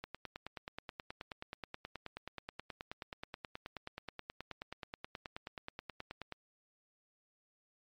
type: click train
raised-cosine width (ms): 0.3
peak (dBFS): -26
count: 60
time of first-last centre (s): 0.04-6.323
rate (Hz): 9.39
effects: MP3 64 kbps